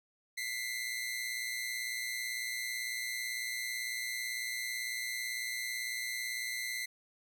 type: tone pair together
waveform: sawtooth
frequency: 1992 / 2110 Hz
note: B6 / C7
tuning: +14 / +14 cents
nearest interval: minor second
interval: 100 cents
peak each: -35 / -35 dBFS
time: 0.37-6.86 s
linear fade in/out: 10 ms
effects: none

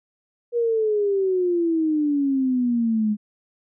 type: exponential sweep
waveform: sine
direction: down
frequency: 481.2 to 207.7 Hz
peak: -18 dBFS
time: 0.52-3.17 s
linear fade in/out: 50 ms
effects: none

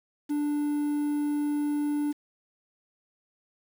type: tone with quantisation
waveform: triangle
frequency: 293.7 Hz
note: D4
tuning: in tune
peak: -23 dBFS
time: 0.29-2.13 s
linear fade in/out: 20 ms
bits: 8
effects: none

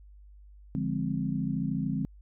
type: chord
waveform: sine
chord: D half-diminished seventh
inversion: none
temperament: equal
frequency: 146.83 / 174.61 / 207.7 / 261.6 Hz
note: D3 / F3 / Ab3 / C4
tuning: 0 / 0 / 0 / 0 cents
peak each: -33 dBFS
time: 0.75-2.05 s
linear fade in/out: 0 ms
effects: added 50 Hz sine -49 dBFS peak until 2.21 s

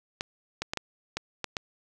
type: clicks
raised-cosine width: 0.2 ms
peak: -13 dBFS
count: 7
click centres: 0.209 / 0.62 / 0.735 / 0.773 / 1.17 / 1.443 / 1.568 s
effects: none

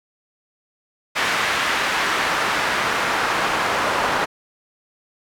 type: noise with band-pass filter sweep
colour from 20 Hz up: pink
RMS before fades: -21 dBFS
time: 1.15-4.26 s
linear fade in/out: 20 ms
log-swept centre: 1800 to 1100 Hz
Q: 0.97
effects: none

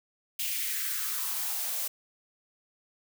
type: noise with high-pass filter sweep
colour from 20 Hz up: blue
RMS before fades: -32 dBFS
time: 0.39-1.88 s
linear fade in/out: 5 ms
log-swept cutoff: 2700 to 520 Hz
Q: 3
effects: none

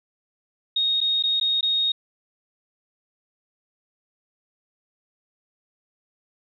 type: tone with dropouts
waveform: sine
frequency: 3729 Hz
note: A#7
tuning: in tune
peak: -19 dBFS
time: 0.76-1.92 s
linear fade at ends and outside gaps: 5 ms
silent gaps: 1.005-1.012 / 1.226-1.236 / 1.4-1.411 / 1.61-1.628 s
effects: none

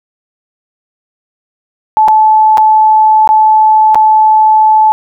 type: tone with dropouts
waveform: sine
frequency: 867 Hz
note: A5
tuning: 26 cents flat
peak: -3 dBFS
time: 1.97-4.92 s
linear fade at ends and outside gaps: 0 ms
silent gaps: 2.079-2.084 / 2.573-2.58 / 3.275-3.29 / 3.946-3.955 s
effects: none

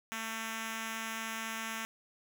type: tone with notch filter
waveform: 5% pulse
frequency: 223.8 Hz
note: A3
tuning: 30 cents sharp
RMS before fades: -39 dBFS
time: 0.12-1.85 s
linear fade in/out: 0 ms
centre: 510 Hz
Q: 0.76
effects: none

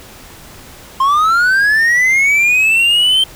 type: linear sweep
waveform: triangle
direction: up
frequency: 1048 to 3136 Hz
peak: -7 dBFS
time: 1-3.24 s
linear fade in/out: 5 ms
effects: pink hiss -37 dBFS RMS until 3.35 s

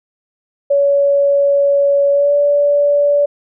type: tone with pitch glide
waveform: sine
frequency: 564 to 576.8 Hz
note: C#5 to D5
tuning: +30 to -31 cents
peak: -9 dBFS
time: 0.7-3.26 s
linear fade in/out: 10 ms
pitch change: +39 cents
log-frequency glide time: 2.11-2.34 s
effects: none

